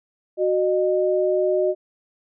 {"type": "tone pair together", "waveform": "sine", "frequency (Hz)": [370, 612.9], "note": ["F#4", "D#5"], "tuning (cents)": [0, -26], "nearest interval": "major sixth", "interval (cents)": 874, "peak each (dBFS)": -20, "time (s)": [0.37, 1.75], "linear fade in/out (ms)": 50, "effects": []}